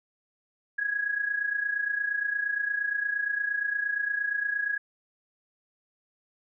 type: tone with amplitude modulation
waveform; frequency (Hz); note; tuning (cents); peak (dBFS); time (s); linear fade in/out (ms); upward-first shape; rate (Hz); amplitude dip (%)
sine; 1661.2; G#6; 0; -23; 0.78-4.78; 10; sine; 28.6; 70
effects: none

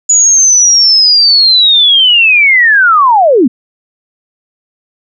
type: linear sweep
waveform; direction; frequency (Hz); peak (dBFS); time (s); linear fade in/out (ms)
sine; down; 6920 to 216; -3; 0.09-3.48; 10
effects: none

